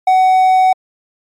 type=tone; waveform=triangle; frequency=749 Hz; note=F#5; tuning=21 cents sharp; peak=-5 dBFS; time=0.07-0.73 s; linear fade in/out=5 ms; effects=MP3 64 kbps